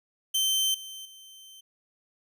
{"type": "tone with level steps", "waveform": "sawtooth", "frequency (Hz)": 3100, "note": "G7", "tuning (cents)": -20, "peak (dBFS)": [-20, -36, -44], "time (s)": [0.34, 1.61], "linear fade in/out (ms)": 10, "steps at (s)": [0.74, 1.05], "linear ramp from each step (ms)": 5, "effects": []}